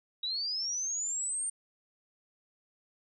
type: linear sweep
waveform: sine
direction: up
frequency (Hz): 3810 to 8870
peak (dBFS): -31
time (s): 0.23-1.5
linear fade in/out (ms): 5
effects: none